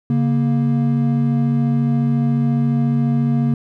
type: tone pair together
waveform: triangle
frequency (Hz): 139.7 / 234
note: C#3 / A#3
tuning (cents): +14 / +7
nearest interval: major sixth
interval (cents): 893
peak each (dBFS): -15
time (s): 0.1-3.54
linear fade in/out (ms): 2
effects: none